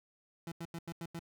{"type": "tone bursts", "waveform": "30% pulse", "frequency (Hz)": 167.5, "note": "E3", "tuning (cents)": 28, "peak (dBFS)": -37, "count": 6, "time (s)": [0.47, 1.193], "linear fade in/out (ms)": 2, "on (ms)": 48, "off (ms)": 87, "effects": []}